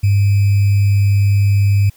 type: tone with sample-and-hold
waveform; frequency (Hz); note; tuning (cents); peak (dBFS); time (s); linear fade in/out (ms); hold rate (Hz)
sine; 100.1; G2; +37; -9; 0.03-1.9; 10; 2450
effects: white hiss -51 dBFS RMS until 1.96 s